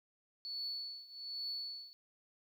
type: tone with tremolo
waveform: sine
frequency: 4435 Hz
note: C#8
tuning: in tune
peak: -36 dBFS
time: 0.45-1.93 s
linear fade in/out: 0 ms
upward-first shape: triangle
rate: 1.2 Hz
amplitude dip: 90%
effects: tanh soft clip ceiling -33 dBFS + 12-bit